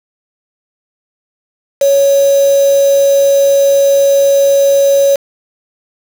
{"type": "tone with quantisation", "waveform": "sine", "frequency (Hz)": 556, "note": "C#5", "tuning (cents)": 5, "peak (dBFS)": -6, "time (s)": [1.81, 5.16], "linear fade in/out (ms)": 5, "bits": 3, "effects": []}